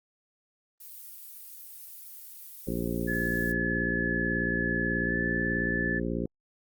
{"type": "noise", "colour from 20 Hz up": "violet", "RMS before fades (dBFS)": -45, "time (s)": [0.8, 3.52], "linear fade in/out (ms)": 5}
{"type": "harmonic tone", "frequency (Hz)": 58.3, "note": "A#1", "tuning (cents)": 1, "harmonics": [1, 2, 3, 4, 5, 6, 7, 9], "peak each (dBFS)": [-37, -40, -34, -34, -36, -36, -37, -40], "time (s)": [2.67, 6.26], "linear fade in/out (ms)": 5}
{"type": "tone with pitch glide", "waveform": "sine", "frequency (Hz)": [1714, 1743], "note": ["A6", "A6"], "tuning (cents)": [-46, -17], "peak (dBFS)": -29, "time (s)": [3.07, 6], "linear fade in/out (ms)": 20, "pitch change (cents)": 29, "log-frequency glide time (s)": [5.04, 5.14]}
{"effects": ["Opus 24 kbps"]}